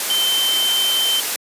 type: tone in noise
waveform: sine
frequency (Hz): 3100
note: G7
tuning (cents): -20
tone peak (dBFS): -16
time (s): 0.1-1.2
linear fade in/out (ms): 2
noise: white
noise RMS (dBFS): -22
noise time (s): 0-1.36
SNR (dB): +3
effects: high-pass 300 Hz 12 dB/octave + resampled to 32000 Hz